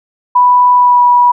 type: tone with pitch glide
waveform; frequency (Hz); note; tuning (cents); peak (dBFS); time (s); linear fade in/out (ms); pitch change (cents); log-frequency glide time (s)
sine; 987.8 to 975.3; B5 to B5; 0 to -22; -4; 0.35-1.32; 10; -22; 0.75-1.03
effects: none